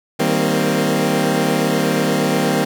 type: chord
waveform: 20% pulse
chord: C minor seventh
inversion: first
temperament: equal with one note detuned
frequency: 158.19 / 196 / 233.1 / 261.6 Hz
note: Eb3 / G3 / Bb3 / C4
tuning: +29 / 0 / 0 / 0 cents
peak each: -16 dBFS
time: 0.19-2.65 s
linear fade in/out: 10 ms
effects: none